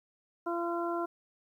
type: harmonic tone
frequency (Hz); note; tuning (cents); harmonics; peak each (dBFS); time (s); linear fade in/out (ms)
342; F4; -36; 1 / 2 / 3 / 4; -33 / -36 / -38 / -39; 0.46-1.06; 10
effects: 11-bit